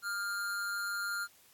square tone with amplitude modulation, 1400 Hz, F6, 4 cents sharp, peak -32 dBFS, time 0.02-1.28 s, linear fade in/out 50 ms, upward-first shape sine, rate 194 Hz, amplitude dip 50%, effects white hiss -63 dBFS RMS until 1.53 s + AAC 64 kbps

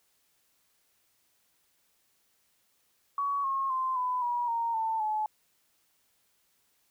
sine tone with pitch steps, 1125 / 1082.3 / 1041.2 / 1001.7 / 963.7 / 927.1 / 891.9 / 858 Hz, C#6 / C#6 / C6 / B5 / B5 / A#5 / A5 / A5, +25 / -42 / -9 / +24 / -43 / -10 / +23 / -44 cents, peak -27 dBFS, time 3.18-5.26 s, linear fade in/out 2 ms, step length 260 ms, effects white hiss -71 dBFS RMS until 6.9 s

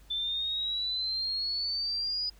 sine exponential sweep, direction up, 3520 to 4960 Hz, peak -29 dBFS, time 0.1-2.3 s, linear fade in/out 10 ms, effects added 50 Hz sine -53 dBFS peak until 2.39 s + pink hiss -62 dBFS RMS until 2.39 s

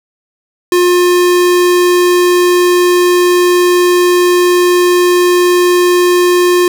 square tone, 355.9 Hz, F4, 33 cents sharp, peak -7 dBFS, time 0.72-6.68 s, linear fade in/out 2 ms, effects none

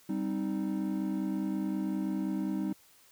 triangle chord, C minor, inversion second, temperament equal, 196 / 261.6 / 311.1 Hz, G3 / C4 / Eb4, 0 / 0 / 0 cents, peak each -31 / -35 / -32 dBFS, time 0.09-2.73 s, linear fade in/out 5 ms, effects white hiss -61 dBFS RMS until 3.11 s

